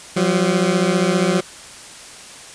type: beating tone pair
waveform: 20% pulse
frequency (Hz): 174.61 / 189.61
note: F3 / F#3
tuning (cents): 0 / +43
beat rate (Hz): 15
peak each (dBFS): -13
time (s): 0.16-1.41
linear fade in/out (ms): 10
effects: white hiss -38 dBFS RMS until 2.54 s + resampled to 22050 Hz